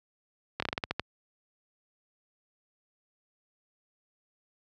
slowing click train, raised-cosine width 0.3 ms, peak -13 dBFS, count 9, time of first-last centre 0.6-0.996 s, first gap 24 ms, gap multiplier 1.2, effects high-pass 60 Hz 12 dB/octave

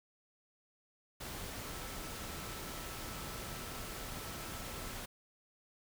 sine tone in noise, 1318.5 Hz, E6, in tune, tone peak -54 dBFS, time 1.64-4.93 s, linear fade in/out 10 ms, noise pink, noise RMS -44 dBFS, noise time 1.2-5.06 s, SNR -13 dB, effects none

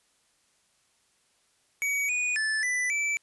square tone with pitch steps, 2262 / 2466 / 1746 / 1989 / 2319 Hz, C#7 / D#7 / A6 / B6 / D7, +34 / -16 / -14 / +12 / -22 cents, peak -26 dBFS, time 1.82-3.17 s, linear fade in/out 0 ms, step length 270 ms, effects white hiss -68 dBFS RMS until 3.22 s + resampled to 24000 Hz

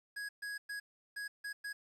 square tone bursts at uneven times, 1661.2 Hz, G#6, in tune, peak -40 dBFS, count 6, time 0.16-0.29 / 0.42-0.58 / 0.69-0.8 / 1.16-1.28 / 1.44-1.53 / 1.64-1.73 s, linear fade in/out 10 ms, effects low-pass 11000 Hz 12 dB/octave + 11-bit

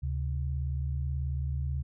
sine tone pair together, 73.42 / 131.84 Hz, D2 / C3, 0 / +14 cents, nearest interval minor seventh, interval 1014 cents, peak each -30 / -34 dBFS, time 0.02-1.83 s, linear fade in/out 20 ms, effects none

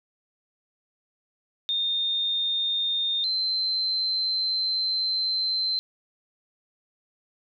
sine tone pair in turn, 3649 / 4096 Hz, A#7 / C8, -38 / -38 cents, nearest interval major second, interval 200 cents, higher second, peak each -23 dBFS, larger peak neither, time 1.69-3.24 / 3.24-5.79 s, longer second, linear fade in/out 0 ms, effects none

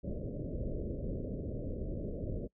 pink low-pass noise, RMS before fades -38 dBFS, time 0.03-2.48 s, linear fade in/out 20 ms, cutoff 610 Hz, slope 96 dB/octave, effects noise-tail reverb RT60 0.1 s tail -24 dB re dry

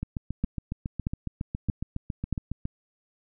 two click trains, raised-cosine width 5 ms, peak -18 / -14 dBFS, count 20 / 4, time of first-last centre 0.03-2.654 / 0.44-2.327 s, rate 7.24 / 1.59 Hz, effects none

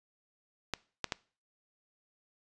clicks, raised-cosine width 0.2 ms, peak -14 dBFS, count 3, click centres 0.737 / 1.043 / 1.122 s, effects noise-tail reverb RT60 0.4 s tail -22 dB re dry + resampled to 22050 Hz

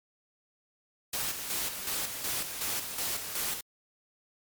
white noise with tremolo, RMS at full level -32 dBFS, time 1.13-3.61 s, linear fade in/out 5 ms, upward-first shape square, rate 2.7 Hz, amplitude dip 50%, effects MP3 96 kbps

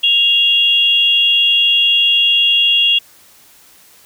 sine tone pair together, 2794 / 3323 Hz, F7 / G#7, 0 / 0 cents, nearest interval minor third, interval 300 cents, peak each -12 dBFS, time 0.03-2.99 s, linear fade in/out 10 ms, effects white hiss -46 dBFS RMS until 4.05 s

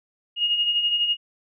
sine beating tone pair, 2851 / 2863 Hz, F7 / F7, +35 / +42 cents, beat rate 12 Hz, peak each -29 / -20 dBFS, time 0.36-1.17 s, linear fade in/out 50 ms, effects none

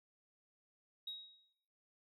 sine tone with exponential decay, 3795 Hz, A#7, 30 cents sharp, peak -39 dBFS, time 1.07-1.53 s, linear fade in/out 5 ms, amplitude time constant 99 ms, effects noise-tail reverb RT60 1.0 s tail -24 dB re dry + tanh soft clip ceiling -37 dBFS

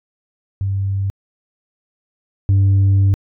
sine tone pair in turn, 97.8 / 97.8 Hz, G2 / G2, -4 / -4 cents, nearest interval unison, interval 0 cents, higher neither, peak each -16 / -7 dBFS, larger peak second, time 0.61-1.1 / 2.49-3.14 s, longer second, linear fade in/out 0 ms, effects tanh soft clip ceiling -9 dBFS

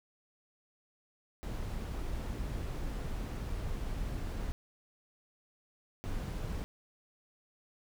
brown noise bursts at uneven times, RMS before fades -37 dBFS, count 2, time 1.43-4.52 / 6.04-6.64 s, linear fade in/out 0 ms, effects none

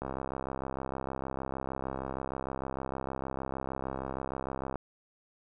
click train, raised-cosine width 1 ms, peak -21 dBFS, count 316, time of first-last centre 0.02-4.757 s, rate 66.5 Hz, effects none

